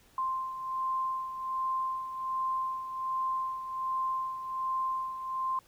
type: beating tone pair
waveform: sine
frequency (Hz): 1046.5 / 1047.8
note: C6 / C6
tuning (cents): 0 / +2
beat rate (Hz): 1.3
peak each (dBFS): -31 / -38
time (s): 0.18-5.59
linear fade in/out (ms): 2
effects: pink hiss -62 dBFS RMS until 5.67 s